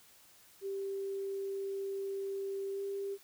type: tone with pitch glide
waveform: sine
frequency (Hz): 392 to 396.1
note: G4 to G4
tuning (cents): 0 to +18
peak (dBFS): -35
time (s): 0.61-3.18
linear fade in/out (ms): 50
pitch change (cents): +18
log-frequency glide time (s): 2.72-2.81
effects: white hiss -61 dBFS RMS until 3.23 s